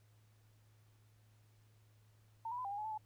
sine tone with pitch steps, 905 / 978 / 1008 / 795 / 813 / 849 / 875 / 859 Hz, A5 / B5 / B5 / G5 / G#5 / G#5 / A5 / A5, +48 / -17 / +35 / +24 / -37 / +38 / -10 / -42 cents, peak -39 dBFS, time 2.45-2.978 s, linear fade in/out 5 ms, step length 66 ms, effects added 107 Hz sine -65 dBFS peak until 3.05 s + pink hiss -75 dBFS RMS until 3.05 s

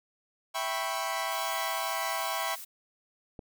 sawtooth chord, C# half-diminished seventh, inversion first, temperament equal with one note detuned, 659.3 / 784 / 987.8 / 1098.5 Hz, E5 / G5 / B5 / C#6, 0 / 0 / 0 / -16 cents, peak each -32 dBFS, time 0.54-2.56 s, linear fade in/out 20 ms
blue noise, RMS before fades -43 dBFS, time 1.31-2.65 s, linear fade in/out 10 ms
click, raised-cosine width 2 ms, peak -29 dBFS, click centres 3.392 s
effects none

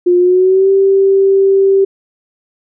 sine tone with pitch glide, 355.3 to 389.7 Hz, F4 to G4, +30 to -10 cents, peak -6 dBFS, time 0.06-1.85 s, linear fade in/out 10 ms, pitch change +160 cents, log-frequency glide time 0.18-0.7 s, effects none

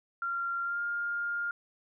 sine tone with pitch glide, 1382 to 1408.6 Hz, F6 to F6, -19 to +14 cents, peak -30 dBFS, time 0.22-1.51 s, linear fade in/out 2 ms, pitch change +33 cents, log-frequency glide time 0.63-0.81 s, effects none

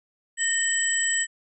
sine tone cluster, 1841 / 3049 / 7810 Hz, A#6 / G7 / B8, -22 / -49 / -20 cents, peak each -25 / -32 / -24 dBFS, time 0.37-1.27 s, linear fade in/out 50 ms, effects none

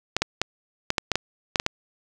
clicks, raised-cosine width 0.2 ms, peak -4 dBFS, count 10, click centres 0.166 / 0.22 / 0.416 / 0.904 / 0.982 / 1.117 / 1.156 / 1.558 / 1.599 / 1.664 s, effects none

